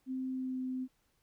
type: tone with pitch glide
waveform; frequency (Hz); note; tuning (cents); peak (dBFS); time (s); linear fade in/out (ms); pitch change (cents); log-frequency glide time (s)
sine; 260 to 257.2; C4 to C4; -11 to -30; -34; 0.06-0.88; 50; -19; 0.29-0.61
effects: pink hiss -75 dBFS RMS until 1.22 s

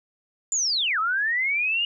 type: linear two-way sweep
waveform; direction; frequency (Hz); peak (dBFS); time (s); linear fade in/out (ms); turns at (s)
sine; down then up; 7230 to 1244.5 to 2886; -21; 0.52-1.85; 2; 0.99
effects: none

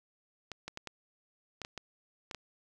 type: clicks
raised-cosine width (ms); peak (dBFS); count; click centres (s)
0.2; -23; 9; 0.517 / 0.68 / 0.774 / 0.873 / 1.617 / 1.649 / 1.777 / 2.312 / 2.347
effects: none

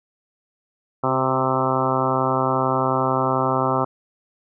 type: harmonic tone with a mistuned harmonic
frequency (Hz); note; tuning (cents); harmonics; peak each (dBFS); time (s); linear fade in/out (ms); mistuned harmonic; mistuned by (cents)
131.2; C3; +5; 1 / 2 / 3 / 4 / 5 / 6 / 7 / 8 / 9 / 10; -27 / -27 / -27 / -27 / -27 / -27 / -27 / -27 / -27 / -27; 1.03-3.85; 10; 3; -19
effects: none

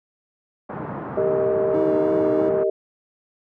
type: band-pass noise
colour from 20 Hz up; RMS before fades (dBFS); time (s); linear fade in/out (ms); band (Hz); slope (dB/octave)
pink; -31; 0.69-2.64; 10; 120 to 1300; 24
type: chord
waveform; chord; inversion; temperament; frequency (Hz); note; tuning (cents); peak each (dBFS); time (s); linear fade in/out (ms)
sine; Eb major; first; equal with one note detuned; 392 / 457.6 / 622.3; G4 / Bb4 / Eb5; 0 / -32 / 0; -21 / -25 / -22; 1.17-2.7; 5
type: tone with vibrato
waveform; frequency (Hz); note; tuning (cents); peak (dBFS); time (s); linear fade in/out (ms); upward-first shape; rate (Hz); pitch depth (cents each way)
triangle; 314; D#4; +16; -21; 1.74-2.49; 2; sine; 3.1; 30
effects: none

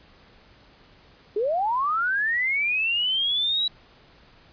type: linear sweep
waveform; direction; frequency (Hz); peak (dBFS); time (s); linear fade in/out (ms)
sine; up; 392 to 3928; -21; 1.36-3.68; 5
effects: pink hiss -54 dBFS RMS until 4.52 s + resampled to 11025 Hz

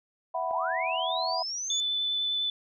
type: chord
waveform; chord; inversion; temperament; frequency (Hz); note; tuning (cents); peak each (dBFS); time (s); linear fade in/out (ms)
sine; E suspended second; none; just; 659.3 / 741.7 / 988.9; E5 / F#5 / B5; 0 / +4 / +2; -32; 0.34-1.43; 10
type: linear sweep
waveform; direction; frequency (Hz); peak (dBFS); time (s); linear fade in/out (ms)
sine; up; 676 to 6900; -31; 0.51-1.8; 0
type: tone with vibrato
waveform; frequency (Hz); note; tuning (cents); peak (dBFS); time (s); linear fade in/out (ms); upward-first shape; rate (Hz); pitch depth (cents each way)
sine; 3505; A7; -7; -26; 1.7-2.5; 2; triangle; 9.9; 12
effects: none

